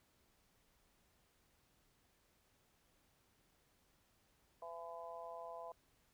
harmonic tone, 168.2 Hz, E3, 35 cents sharp, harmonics 3 / 4 / 5 / 6, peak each -54 / -49 / -56 / -52 dBFS, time 4.62-5.72 s, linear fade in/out 2 ms, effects pink hiss -75 dBFS RMS until 6.13 s

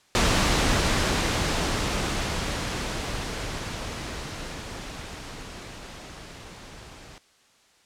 pink noise with level ramp, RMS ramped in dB -20 to -45 dBFS, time 0.15-7.18 s, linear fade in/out 0 ms, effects white hiss -60 dBFS RMS until 7.85 s + low-pass 7000 Hz 12 dB/octave

